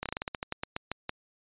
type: slowing click train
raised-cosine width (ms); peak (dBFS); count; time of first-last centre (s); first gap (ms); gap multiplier
0.3; -16; 14; 0.03-1.094; 27; 1.17
effects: resampled to 8000 Hz